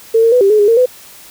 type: tone with pitch steps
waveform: sine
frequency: 451.5 / 457.6 / 496.6 / 394.2 / 426.6 / 410.5 / 458.6 / 503 Hz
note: A4 / A#4 / B4 / G4 / G#4 / G#4 / A#4 / B4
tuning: +45 / -32 / +9 / +10 / +46 / -20 / -28 / +32 cents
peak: -6 dBFS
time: 0.14-0.86 s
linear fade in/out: 10 ms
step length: 90 ms
effects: white hiss -38 dBFS RMS until 1.3 s